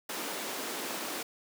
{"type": "high-pass noise", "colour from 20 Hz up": "pink", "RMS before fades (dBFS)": -37, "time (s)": [0.09, 1.23], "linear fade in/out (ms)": 5, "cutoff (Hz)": 250, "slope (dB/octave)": 24, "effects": []}